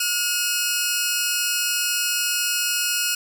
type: tone pair together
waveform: 10% pulse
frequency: 1434 / 2558 Hz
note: F6 / D#7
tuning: +45 / +47 cents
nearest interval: minor seventh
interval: 1002 cents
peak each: -15 dBFS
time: 0-3.15 s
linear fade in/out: 5 ms
effects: none

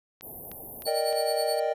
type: click train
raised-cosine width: 0.2 ms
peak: -27 dBFS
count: 4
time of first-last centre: 0.21-1.127 s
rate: 3.27 Hz
type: band-stop noise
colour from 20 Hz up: white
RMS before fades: -37 dBFS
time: 0.22-0.89 s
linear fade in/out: 20 ms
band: 800 to 12000 Hz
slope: 48 dB/octave
type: tone with tremolo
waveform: sawtooth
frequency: 4451 Hz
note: C#8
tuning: 6 cents sharp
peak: -27 dBFS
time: 0.85-1.6 s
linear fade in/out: 10 ms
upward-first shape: sine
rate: 9.5 Hz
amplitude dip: 80%
type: chord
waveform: triangle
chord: Eb major seventh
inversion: second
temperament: equal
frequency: 466.2 / 587.3 / 622.3 / 784 Hz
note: Bb4 / D5 / Eb5 / G5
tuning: 0 / 0 / 0 / 0 cents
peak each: -29 / -29 / -26 / -30 dBFS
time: 0.86-1.74 s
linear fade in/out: 20 ms
effects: resampled to 32000 Hz

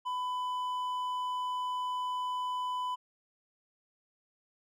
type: tone with hard clipping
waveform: sine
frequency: 1000 Hz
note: B5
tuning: 21 cents sharp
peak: -33 dBFS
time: 0.05-2.96 s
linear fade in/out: 20 ms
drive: 5 dB
effects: none

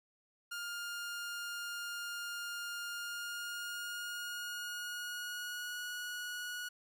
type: tone with pitch glide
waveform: sawtooth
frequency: 1410 to 1457.2 Hz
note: F6 to F#6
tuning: +16 to -27 cents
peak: -36 dBFS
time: 0.51-6.69 s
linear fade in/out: 10 ms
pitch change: +57 cents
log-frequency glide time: 2.87-5.81 s
effects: none

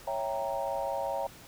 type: chord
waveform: sine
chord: C# diminished seventh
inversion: none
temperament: equal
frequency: 554.4 / 659.3 / 784 / 932.3 Hz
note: C#5 / E5 / G5 / Bb5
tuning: 0 / 0 / 0 / 0 cents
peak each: -34 / -36 / -36 / -36 dBFS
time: 0.07-1.27 s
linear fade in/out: 5 ms
effects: pink hiss -51 dBFS RMS until 1.47 s

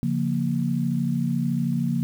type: chord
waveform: sine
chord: Bb minor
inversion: first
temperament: equal with one note detuned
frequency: 141.01 / 174.61 / 233.1 Hz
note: Db3 / F3 / Bb3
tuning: +30 / 0 / 0 cents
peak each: -26 / -26 / -25 dBFS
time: 0.03-2.03 s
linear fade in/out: 0 ms
effects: 8-bit

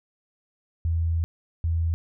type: tone pair in turn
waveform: sine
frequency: 82.7 / 82.7 Hz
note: E2 / E2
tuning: +6 / +6 cents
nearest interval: unison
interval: 0 cents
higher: neither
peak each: -21 dBFS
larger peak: neither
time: 0.85-1.24 / 1.64-1.94 s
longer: first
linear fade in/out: 0 ms
effects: none

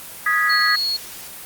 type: chord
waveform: sine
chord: G# minor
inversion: second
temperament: equal with one note detuned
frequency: 1244.5 / 1661.2 / 1954 Hz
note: D#6 / G#6 / B6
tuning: 0 / 0 / -19 cents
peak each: -21 / -19 / -19 dBFS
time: 0.26-0.76 s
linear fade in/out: 5 ms
type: tone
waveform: sine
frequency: 4331 Hz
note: C#8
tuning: 41 cents flat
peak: -19 dBFS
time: 0.49-0.97 s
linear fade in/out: 10 ms
effects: white hiss -36 dBFS RMS until 1.45 s + Opus 24 kbps

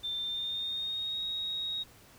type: tone with pitch glide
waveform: sine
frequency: 3573 to 3772 Hz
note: A7 to A#7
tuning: +26 to +20 cents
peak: -32 dBFS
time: 0.03-1.84 s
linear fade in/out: 20 ms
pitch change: +94 cents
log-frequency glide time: 0.17-1.21 s
effects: added 101 Hz sine -66 dBFS peak until 2.18 s + pink hiss -57 dBFS RMS until 2.18 s

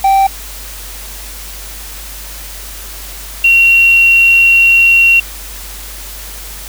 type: tone pair in turn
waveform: triangle / sine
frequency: 780 / 2741 Hz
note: G5 / F7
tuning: -9 / -33 cents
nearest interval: octave + minor seventh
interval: 2176 cents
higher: second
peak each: -4 dBFS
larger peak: neither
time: 0.04-0.27 / 3.44-5.2 s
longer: second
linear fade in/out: 5 ms
effects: added 49 Hz sine -29 dBFS peak until 6.68 s + white hiss -29 dBFS RMS until 6.68 s

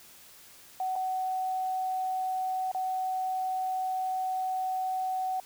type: tone with dropouts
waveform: sine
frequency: 750 Hz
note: F#5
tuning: 23 cents sharp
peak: -28 dBFS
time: 0.8-5.4 s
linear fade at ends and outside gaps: 2 ms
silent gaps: 0.956-0.961 / 2.716-2.747 s
effects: white hiss -53 dBFS RMS until 5.45 s

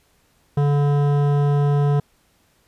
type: tone with hard clipping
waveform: sine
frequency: 144 Hz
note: D3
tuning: 34 cents flat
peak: -17 dBFS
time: 0.57-2 s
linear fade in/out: 5 ms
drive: 14 dB
effects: pink hiss -61 dBFS RMS until 2.67 s + resampled to 32000 Hz

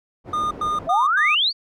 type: low-pass noise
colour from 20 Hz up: white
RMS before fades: -36 dBFS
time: 0.24-0.91 s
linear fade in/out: 50 ms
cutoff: 510 Hz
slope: 12 dB/octave
type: tone bursts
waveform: triangle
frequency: 1219 Hz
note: D#6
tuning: 36 cents flat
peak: -18 dBFS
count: 4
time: 0.33-1.35 s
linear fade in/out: 5 ms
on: 180 ms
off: 100 ms
type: exponential sweep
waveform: sine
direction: up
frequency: 620 to 4699 Hz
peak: -16 dBFS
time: 0.86-1.53 s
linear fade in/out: 50 ms
effects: none

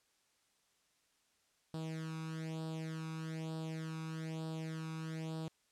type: tone with flanger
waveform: sawtooth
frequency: 160 Hz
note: D#3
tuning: 49 cents sharp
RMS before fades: -42 dBFS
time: 1.74-5.48 s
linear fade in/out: 0 ms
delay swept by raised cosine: 0.23 to 0.81 ms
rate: 1.1 Hz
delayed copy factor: +0.8
effects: white hiss -75 dBFS RMS until 5.71 s + low-pass 9000 Hz 12 dB/octave

